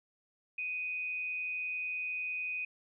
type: tone with amplitude modulation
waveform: sine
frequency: 2493 Hz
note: D#7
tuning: 3 cents sharp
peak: -32 dBFS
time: 0.58-2.65 s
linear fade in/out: 5 ms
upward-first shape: sine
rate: 171 Hz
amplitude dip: 40%
effects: none